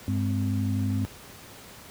sine tone cluster, 100.4 / 207.7 / 260 Hz, G2 / G#3 / C4, +42 / 0 / -11 cents, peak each -25 / -31 / -30 dBFS, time 0.08-1.05 s, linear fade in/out 0 ms, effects pink hiss -46 dBFS RMS until 1.9 s + high-pass 60 Hz 12 dB/octave

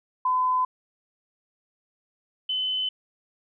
sine tone pair in turn, 1014 / 3033 Hz, B5 / F#7, +45 / +42 cents, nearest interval octave + perfect fifth, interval 1897 cents, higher second, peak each -20 / -24 dBFS, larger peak first, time 0.25-0.65 / 2.49-2.89 s, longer neither, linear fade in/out 5 ms, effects none

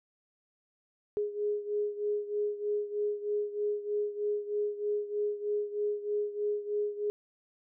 sine beating tone pair, 414.7 / 417.9 Hz, G#4 / G#4, -3 / +11 cents, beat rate 3.2 Hz, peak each -31 / -35 dBFS, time 1.17-7.1 s, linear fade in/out 0 ms, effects none

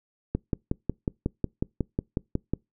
click train, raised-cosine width 3 ms, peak -12 dBFS, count 13, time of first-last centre 0.35-2.536 s, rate 5.49 Hz, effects noise-tail reverb RT60 0.2 s tail -26 dB re dry

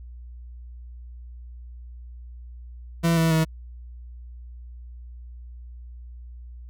40% pulse tone with pitch steps, 167.1 / 163.47 / 159.92 Hz, E3 / E3 / D#3, +24 / -14 / +48 cents, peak -17 dBFS, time 3.03-3.45 s, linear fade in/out 20 ms, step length 140 ms, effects added 60 Hz sine -38 dBFS peak until 6.69 s

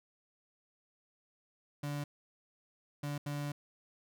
35% pulse tone bursts at uneven times, 145.2 Hz, D3, 19 cents flat, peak -34 dBFS, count 3, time 1.83-2.04 / 3.03-3.18 / 3.26-3.52 s, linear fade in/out 5 ms, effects none

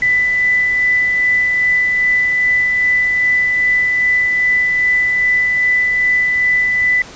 sine tone with tremolo, 1992 Hz, B6, 14 cents sharp, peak -10 dBFS, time 0.02-7.02 s, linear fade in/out 2 ms, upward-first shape sine, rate 2.5 Hz, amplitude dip 25%, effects pink hiss -35 dBFS RMS until 7.15 s + resampled to 16000 Hz

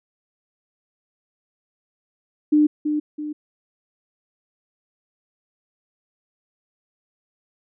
sine tone with echo, 300.2 Hz, D4, 38 cents sharp, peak -12 dBFS, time 2.52-2.67 s, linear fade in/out 10 ms, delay 330 ms, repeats 2, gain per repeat -7 dB, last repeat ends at 3.33 s, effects none

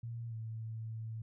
sine tone with pitch glide, 116.54 to 111.73 Hz, A#2 to A2, 0 to +27 cents, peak -39 dBFS, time 0.03-1.22 s, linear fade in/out 5 ms, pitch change -73 cents, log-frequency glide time 0.28-0.35 s, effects none

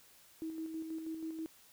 sine tone with tremolo, 321 Hz, E4, 46 cents flat, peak -37 dBFS, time 0.42-1.46 s, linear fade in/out 0 ms, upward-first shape square, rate 6.2 Hz, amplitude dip 40%, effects white hiss -62 dBFS RMS until 1.72 s

